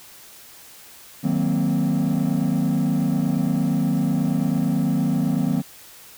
triangle chord, C half-diminished seventh, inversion first, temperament equal, 155.56 / 185 / 233.1 / 261.6 Hz, Eb3 / Gb3 / Bb3 / C4, 0 / 0 / 0 / 0 cents, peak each -21 dBFS, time 1.23-5.62 s, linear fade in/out 20 ms, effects tanh soft clip ceiling -12 dBFS + white hiss -45 dBFS RMS until 6.17 s

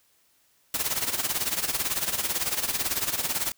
white noise with tremolo, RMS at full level -25 dBFS, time 0.74-3.52 s, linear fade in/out 2 ms, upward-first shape sine, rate 18 Hz, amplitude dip 75%, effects white hiss -65 dBFS RMS until 3.57 s

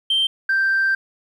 sine tone pair in turn, 3138 / 1569 Hz, G7 / G6, +1 / +1 cents, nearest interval octave, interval 1200 cents, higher first, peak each -14 dBFS, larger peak neither, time 0.1-0.27 / 0.49-0.95 s, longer second, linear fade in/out 5 ms, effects tanh soft clip ceiling -13 dBFS + 9-bit

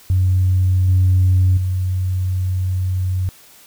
sine tone with level steps, 92.5 Hz, F#2, in tune, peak -11 / -9 / -16 dBFS, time 0.1-3.29 s, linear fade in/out 0 ms, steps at 0.88 / 1.57 s, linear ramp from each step 5 ms, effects tanh soft clip ceiling -7 dBFS + white hiss -46 dBFS RMS until 3.66 s

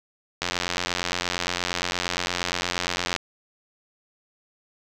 click train, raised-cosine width 0.2 ms, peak -7 dBFS, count 244, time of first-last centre 0.42-3.163 s, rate 88.6 Hz, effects none

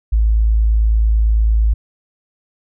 sine tone, 54.5 Hz, A1, 16 cents flat, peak -10 dBFS, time 0.12-1.74 s, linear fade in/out 10 ms, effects none

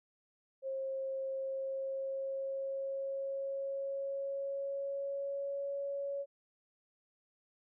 sine tone with pitch glide, 535 to 559.7 Hz, C5 to C#5, +38 to +17 cents, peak -35 dBFS, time 0.62-6.26 s, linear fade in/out 50 ms, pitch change +79 cents, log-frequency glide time 1.32-5.72 s, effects none

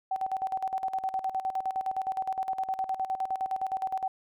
sine tone with tremolo, 763 Hz, G5, 47 cents flat, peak -26 dBFS, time 0.11-4.08 s, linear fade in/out 5 ms, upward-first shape square, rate 9.7 Hz, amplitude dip 75%, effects none

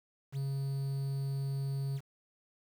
triangle tone with quantisation, 137.3 Hz, C#3, 16 cents flat, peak -30 dBFS, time 0.32-2.01 s, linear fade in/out 50 ms, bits 9, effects none

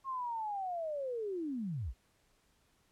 sine linear sweep, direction down, 1086 to 41.2 Hz, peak -35 dBFS, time 0.04-1.94 s, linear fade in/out 50 ms, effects pink hiss -72 dBFS RMS until 2.91 s + low-pass 12000 Hz 12 dB/octave

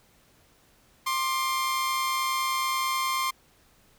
sawtooth tone pair together, 1057 / 1186.4 Hz, C6 / D6, +17 / +17 cents, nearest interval major second, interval 200 cents, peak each -22 / -30 dBFS, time 1.06-3.31 s, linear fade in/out 10 ms, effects pink hiss -61 dBFS RMS until 3.98 s

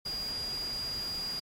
sine tone in noise, 4842 Hz, D#8, 48 cents flat, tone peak -33 dBFS, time 0.05-1.4 s, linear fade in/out 10 ms, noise pink, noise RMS -44 dBFS, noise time 0.05-1.4 s, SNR +8 dB, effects MP3 64 kbps

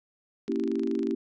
click train, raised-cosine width 0.2 ms, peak -28 dBFS, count 17, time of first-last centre 0.48-1.11 s, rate 25.4 Hz
sine chord, A# diminished seventh, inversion none, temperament equal, 233.1 / 277.2 / 329.6 / 392 Hz, A#3 / C#4 / E4 / G4, 0 / 0 / 0 / 0 cents, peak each -31 dBFS, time 0.48-1.15 s, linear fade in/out 5 ms
effects none

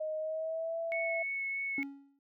sine tone with pitch glide, 623 to 663.9 Hz, D#5 to E5, +2 to +12 cents, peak -33 dBFS, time 0-1.23 s, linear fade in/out 10 ms, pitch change +110 cents, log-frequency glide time 0.18-0.78 s
sine tone with vibrato, 2203 Hz, C#7, 11 cents flat, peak -33 dBFS, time 0.92-1.83 s, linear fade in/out 0 ms, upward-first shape sine, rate 3.2 Hz, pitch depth 8 cents each way
triangle tone with exponential decay, 278.2 Hz, C#4, 6 cents sharp, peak -30 dBFS, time 1.78-2.19 s, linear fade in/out 2 ms, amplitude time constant 89 ms
effects none

